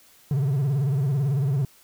triangle tone with vibrato, 137.9 Hz, C#3, 9 cents flat, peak -18 dBFS, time 0.31-1.65 s, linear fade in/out 2 ms, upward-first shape sine, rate 18 Hz, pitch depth 150 cents each way, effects white hiss -55 dBFS RMS until 1.83 s

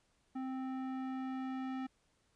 square tone with low-pass filter sweep, 261.6 Hz, C4, in tune, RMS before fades -40 dBFS, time 0.35-1.87 s, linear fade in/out 10 ms, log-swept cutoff 1200 to 2200 Hz, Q 0.79, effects pink hiss -75 dBFS RMS until 2.35 s + resampled to 22050 Hz

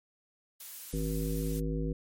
blue noise, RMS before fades -44 dBFS, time 0.6-1.6 s, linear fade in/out 5 ms
harmonic tone, 53.1 Hz, G#1, 39 cents sharp, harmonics 1 / 3 / 5 / 7 / 9, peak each -33 / -34 / -37 / -41 / -40 dBFS, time 0.93-1.93 s, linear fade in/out 5 ms
effects MP3 64 kbps

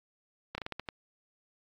slowing click train, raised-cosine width 0.3 ms, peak -20 dBFS, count 7, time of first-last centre 0.55-0.888 s, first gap 30 ms, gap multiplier 1.25, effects AAC 48 kbps

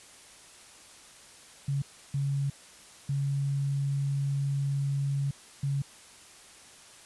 sine tone bursts at uneven times, 139.5 Hz, C#3, 11 cents sharp, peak -26 dBFS, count 4, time 1.68-1.82 / 2.14-2.5 / 3.09-5.31 / 5.63-5.82 s, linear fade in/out 5 ms, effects white hiss -52 dBFS RMS until 7.05 s + resampled to 24000 Hz

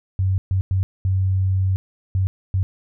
sine tone bursts at uneven times, 94.8 Hz, F#2, 43 cents sharp, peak -16 dBFS, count 6, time 0.19-0.38 / 0.51-0.61 / 0.71-0.83 / 1.05-1.76 / 2.15-2.27 / 2.54-2.63 s, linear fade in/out 0 ms, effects none

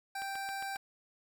25% pulse tone, 784 Hz, G5, in tune, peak -33 dBFS, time 0.15-0.77 s, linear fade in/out 5 ms
click train, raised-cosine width 0.3 ms, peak -30 dBFS, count 5, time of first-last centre 0.22-0.76 s, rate 7.41 Hz
effects none

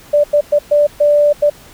sine tone bursts at uneven times, 587.3 Hz, D5, in tune, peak -7 dBFS, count 6, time 0.13-0.24 / 0.33-0.41 / 0.52-0.59 / 0.71-0.87 / 1-1.33 / 1.42-1.5 s, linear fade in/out 10 ms, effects pink hiss -41 dBFS RMS until 1.73 s

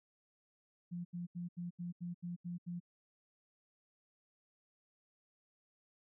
sine tone bursts, 174.61 Hz, F3, in tune, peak -39 dBFS, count 9, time 0.91-2.802 s, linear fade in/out 20 ms, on 140 ms, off 79 ms, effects none

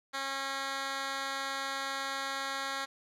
10% pulse tone with band-pass filter, 272.2 Hz, C#4, 31 cents flat, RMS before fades -36 dBFS, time 0.13-2.86 s, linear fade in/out 20 ms, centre 2800 Hz, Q 0.69, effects none

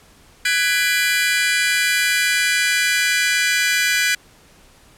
sawtooth chord, G# half-diminished seventh, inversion third, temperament just, 1495.1 / 1661.2 / 1993.5 / 2392 Hz, F#6 / G#6 / B6 / D7, +18 / 0 / +16 / +31 cents, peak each -18 dBFS, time 0.45-4.15 s, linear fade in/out 5 ms, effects pink hiss -50 dBFS RMS until 4.97 s + low-pass 12000 Hz 12 dB/octave

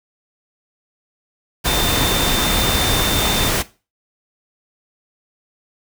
sine tone in noise, 3592 Hz, A7, 35 cents sharp, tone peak -22 dBFS, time 1.66-3.5 s, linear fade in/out 20 ms, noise pink, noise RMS -18 dBFS, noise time 1.64-3.63 s, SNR -7 dB, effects noise-tail reverb RT60 0.3 s tail -17 dB re dry

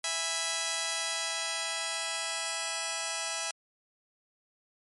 5% pulse chord, E major, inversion none, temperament just, 659.3 / 824.1 / 988.9 Hz, E5 / G#5 / B5, 0 / -14 / +2 cents, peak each -23 / -24 / -26 dBFS, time 0.04-3.51 s, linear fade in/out 2 ms, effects MP3 48 kbps

